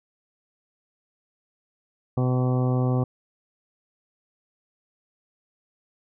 harmonic tone with a mistuned harmonic, 126.7 Hz, B2, 45 cents sharp, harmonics 1 / 2 / 3 / 4 / 5 / 6 / 7 / 8 / 9, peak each -21 / -27 / -32 / -32 / -38 / -36 / -43 / -43 / -40 dBFS, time 2.17-3.04 s, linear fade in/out 5 ms, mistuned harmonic 8, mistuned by +24 cents, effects none

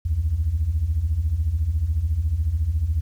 sine beating tone pair, 69.1 / 83.1 Hz, C#2 / E2, -5 / +15 cents, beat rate 14 Hz, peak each -24 / -20 dBFS, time 0.05-3.01 s, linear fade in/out 10 ms, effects tanh soft clip ceiling -13 dBFS + 9-bit

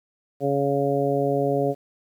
harmonic tone, 140 Hz, C#3, 18 cents sharp, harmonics 1 / 2 / 3 / 4 / 5, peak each -28 / -27 / -24 / -25 / -28 dBFS, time 0.4-1.75 s, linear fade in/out 50 ms, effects 9-bit

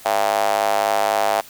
square tone with high-pass filter, 51.91 Hz, G#1, in tune, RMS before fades -19 dBFS, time 0.05-1.41 s, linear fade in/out 5 ms, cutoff 710 Hz, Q 4.8, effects white hiss -43 dBFS RMS until 1.49 s

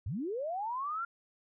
sine linear sweep, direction up, 73.8 to 1404 Hz, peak -33 dBFS, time 0.06-1.05 s, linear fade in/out 5 ms, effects none

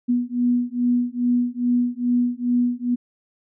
sine beating tone pair, 242.8 / 245.2 Hz, B3 / B3, -29 / -12 cents, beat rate 2.4 Hz, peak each -21 dBFS, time 0.08-2.96 s, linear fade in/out 20 ms, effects none

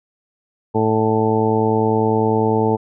harmonic tone, 110 Hz, A2, in tune, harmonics 1 / 2 / 3 / 4 / 5 / 6 / 7 / 8, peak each -22 / -21 / -23 / -18 / -29 / -30 / -26 / -22 dBFS, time 0.74-2.77 s, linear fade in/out 20 ms, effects none

